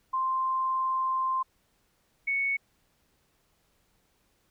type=tone pair in turn; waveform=sine; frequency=1046.5 / 2217 Hz; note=C6 / C#7; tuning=0 / 0 cents; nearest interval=octave + minor second; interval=1300 cents; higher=second; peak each=-25 dBFS; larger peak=neither; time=0.13-1.43 / 2.27-2.57 s; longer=first; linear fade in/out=10 ms; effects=pink hiss -70 dBFS RMS until 4.5 s